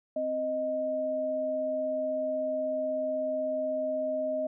sine tone pair together, 261.6 / 622.2 Hz, C4 / D#5, 0 / 0 cents, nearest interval octave + minor third, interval 1500 cents, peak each -37 / -28 dBFS, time 0.16-4.47 s, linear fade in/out 5 ms, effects none

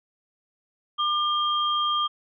sine tone pair together, 1200 / 3206 Hz, D6 / G7, +37 / +38 cents, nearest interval octave + perfect fourth, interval 1701 cents, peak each -23 / -26 dBFS, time 0.98-2.08 s, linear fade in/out 20 ms, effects none

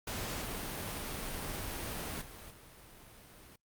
pink noise with level steps, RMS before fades -39 / -49 / -55 dBFS, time 0.07-3.56 s, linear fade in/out 5 ms, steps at 2.21 / 2.5 s, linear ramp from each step 10 ms, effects Opus 48 kbps

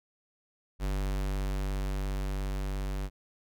square tone with level ramp, 48.55 Hz, G1, 16 cents flat, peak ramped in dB -29 to -32 dBFS, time 0.79-3.1 s, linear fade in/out 50 ms, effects none

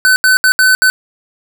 square tone bursts at uneven times, 1515 Hz, F#6, 40 cents sharp, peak -7 dBFS, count 5, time 0.05-0.16 / 0.24-0.37 / 0.44-0.52 / 0.59-0.75 / 0.82-0.9 s, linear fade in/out 0 ms, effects none

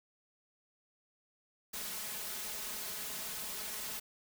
white noise with comb filter, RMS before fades -41 dBFS, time 1.73-4 s, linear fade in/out 10 ms, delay 4.7 ms, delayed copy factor +0.9, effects none

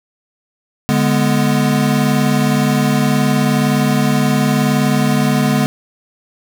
square chord, G# diminished, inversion second, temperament equal with one note detuned, 145.82 / 207.7 / 246.9 Hz, D3 / G#3 / B3, -12 / 0 / 0 cents, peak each -17 dBFS, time 0.89-5.66 s, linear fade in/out 0 ms, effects none

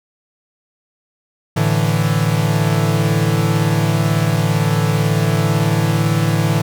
45% pulse chord, A suspended fourth, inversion none, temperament equal, 110 / 146.83 / 164.81 Hz, A2 / D3 / E3, 0 / 0 / 0 cents, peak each -18 dBFS, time 1.56-6.62 s, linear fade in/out 10 ms, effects none

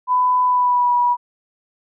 sine tone with pitch glide, 1000 to 972.1 Hz, B5 to B5, +21 to -28 cents, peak -13 dBFS, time 0.07-1.17 s, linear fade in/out 50 ms, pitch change -49 cents, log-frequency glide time 0.44-0.94 s, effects none

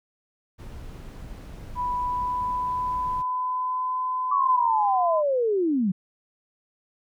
brown noise, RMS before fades -39 dBFS, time 0.58-3.23 s, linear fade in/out 20 ms
sine tone with pitch glide, 987.8 to 1015.6 Hz, B5 to B5, 0 to +48 cents, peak -24 dBFS, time 1.75-5.23 s, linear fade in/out 50 ms, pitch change +48 cents, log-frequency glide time 1.96-3.99 s
sine linear sweep, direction down, 1145 to 174.61 Hz, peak -20 dBFS, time 4.31-5.92 s, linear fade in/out 10 ms
effects none

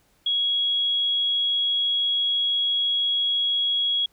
sine tone, 3322 Hz, G#7, in tune, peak -20 dBFS, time 0.26-4.06 s, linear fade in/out 5 ms, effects pink hiss -63 dBFS RMS until 4.12 s

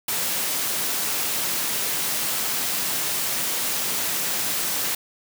white high-pass noise, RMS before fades -25 dBFS, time 0.08-4.95 s, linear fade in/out 5 ms, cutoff 110 Hz, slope 24 dB/octave, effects none

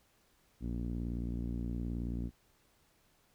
sawtooth tone with low-pass filter, 58.9 Hz, A#1, 19 cents sharp, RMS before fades -37 dBFS, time 0.6-2.31 s, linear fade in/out 50 ms, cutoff 260 Hz, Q 2.6, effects pink hiss -70 dBFS RMS until 3.34 s

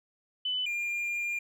sine / triangle tone pair in turn, 3003 / 2402 Hz, F#7 / D7, +25 / +38 cents, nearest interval major third, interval 387 cents, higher first, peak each -28 dBFS, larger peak neither, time 0.45-0.66 / 0.66-1.39 s, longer second, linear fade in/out 5 ms, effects none

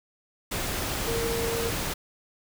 sine tone in noise, 462.1 Hz, A#4, 15 cents flat, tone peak -28 dBFS, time 1.07-1.7 s, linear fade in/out 10 ms, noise pink, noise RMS -30 dBFS, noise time 0.51-1.94 s, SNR -1 dB, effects none

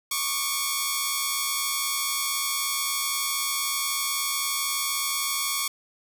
5% pulse tone pair together, 1107.1 / 1187 Hz, C#6 / D6, -3 / +18 cents, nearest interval minor second, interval 121 cents, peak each -14 / -19 dBFS, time 0.11-5.68 s, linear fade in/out 5 ms, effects 8-bit

